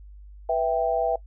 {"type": "chord", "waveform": "sine", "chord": "E minor", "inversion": "second", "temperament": "equal", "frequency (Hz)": [493.9, 659.3, 784], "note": ["B4", "E5", "G5"], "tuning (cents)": [0, 0, 0], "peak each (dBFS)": [-27, -23, -26], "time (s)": [0.49, 1.16], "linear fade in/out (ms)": 5, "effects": ["noise-tail reverb RT60 0.1 s tail -21 dB re dry", "added 50 Hz sine -42 dBFS peak until 1.26 s"]}